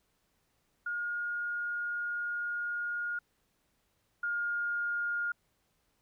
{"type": "tone pair in turn", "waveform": "sine", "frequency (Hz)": [1427, 1418], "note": ["F6", "F6"], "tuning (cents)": [37, 26], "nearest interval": "unison", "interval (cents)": 11, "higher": "first", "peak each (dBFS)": [-32, -30], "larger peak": "second", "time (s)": [[0.86, 3.19], [4.23, 5.32]], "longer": "first", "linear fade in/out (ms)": 5, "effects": ["pink hiss -75 dBFS RMS until 6.01 s"]}